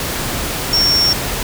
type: tone in noise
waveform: sine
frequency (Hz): 5490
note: F8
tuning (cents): -31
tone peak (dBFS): -11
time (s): 0.73-1.13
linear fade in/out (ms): 2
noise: pink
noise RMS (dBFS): -21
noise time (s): 0-1.43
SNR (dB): +7
effects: none